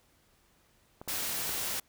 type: clicks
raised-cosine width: 1 ms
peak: -29 dBFS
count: 4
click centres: 1.015 / 1.077 / 1.14 / 1.493 s
type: noise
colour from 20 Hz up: white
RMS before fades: -34 dBFS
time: 1.08-1.8 s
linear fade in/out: 5 ms
effects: pink hiss -67 dBFS RMS until 1.88 s